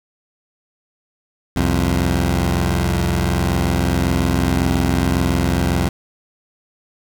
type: tone pair together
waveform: 15% pulse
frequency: 65.41 / 87.31 Hz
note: C2 / F2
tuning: 0 / 0 cents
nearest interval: perfect fourth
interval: 500 cents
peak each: -12 dBFS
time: 1.56-5.89 s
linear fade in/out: 5 ms
effects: none